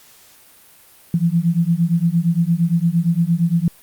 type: beating tone pair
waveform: sine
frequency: 164.81 / 173.51 Hz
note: E3 / F3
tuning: 0 / -11 cents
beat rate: 8.7 Hz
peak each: -17 dBFS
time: 1.14-3.68 s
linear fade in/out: 2 ms
effects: white hiss -48 dBFS RMS until 3.82 s + Opus 48 kbps